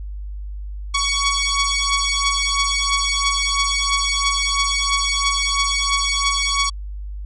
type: beating tone pair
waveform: 10% pulse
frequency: 1119 / 1122 Hz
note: C#6 / C#6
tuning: +16 / +21 cents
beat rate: 3 Hz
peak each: -12 dBFS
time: 0.94-6.7 s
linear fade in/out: 10 ms
effects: added 50 Hz sine -27 dBFS peak until 7.25 s + resampled to 24000 Hz